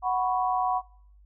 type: chord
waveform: sine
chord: F# suspended fourth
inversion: none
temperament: equal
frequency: 740 / 987.8 / 1108.7 Hz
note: F#5 / B5 / C#6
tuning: 0 / 0 / 0 cents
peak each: -25 / -29 / -30 dBFS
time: 0.02-0.82 s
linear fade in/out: 50 ms
effects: noise-tail reverb RT60 0.6 s tail -22 dB re dry + added 50 Hz sine -52 dBFS peak until 1.25 s